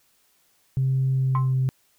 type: tone with pitch glide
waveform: sine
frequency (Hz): 132.5 to 130.68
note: C3 to C3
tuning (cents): +22 to -2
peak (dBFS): -18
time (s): 0.77-1.69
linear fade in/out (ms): 0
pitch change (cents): -24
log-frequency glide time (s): 1.12-1.5
type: tone with exponential decay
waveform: sine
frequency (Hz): 1046.5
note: C6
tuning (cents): 0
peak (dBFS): -19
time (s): 1.35-1.54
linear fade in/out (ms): 1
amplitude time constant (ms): 40
effects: tanh soft clip ceiling -15 dBFS + white hiss -64 dBFS RMS until 1.98 s